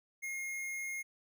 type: tone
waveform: square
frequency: 2144 Hz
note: C7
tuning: 42 cents sharp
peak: -38 dBFS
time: 0.22-1.03 s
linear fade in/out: 20 ms
effects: none